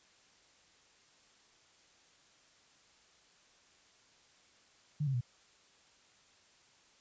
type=tone with pitch steps; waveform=sine; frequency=148.7 / 134.79 / 122.19 Hz; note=D3 / C#3 / B2; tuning=+22 / -48 / -18 cents; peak=-30 dBFS; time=5-5.21 s; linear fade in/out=10 ms; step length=70 ms; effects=white hiss -65 dBFS RMS until 7 s + resampled to 16000 Hz